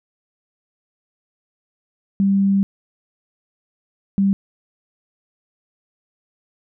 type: tone bursts at uneven times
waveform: sine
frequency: 196.6 Hz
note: G3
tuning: 5 cents sharp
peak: -13 dBFS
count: 2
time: 2.2-2.63 / 4.18-4.33 s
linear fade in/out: 0 ms
effects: none